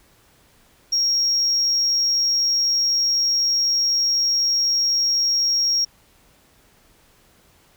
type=tone; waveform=sine; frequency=5588 Hz; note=F8; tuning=in tune; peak=-15 dBFS; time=0.92-5.85 s; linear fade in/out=10 ms; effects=tanh soft clip ceiling -14 dBFS + pink hiss -56 dBFS RMS until 7.76 s